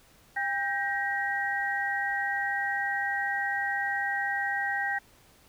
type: tone cluster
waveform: sine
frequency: 800 / 1574 / 1892 Hz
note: G5 / G6 / A#6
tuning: +35 / +7 / +25 cents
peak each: -32 / -32 / -30 dBFS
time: 0.36-4.99 s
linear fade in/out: 10 ms
effects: pink hiss -59 dBFS RMS until 5.48 s